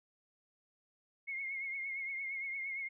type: tone with vibrato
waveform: sine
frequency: 2160 Hz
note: C#7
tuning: 45 cents flat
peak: -37 dBFS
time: 1.27-2.89 s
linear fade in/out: 20 ms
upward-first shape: triangle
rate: 8.7 Hz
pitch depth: 57 cents each way
effects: none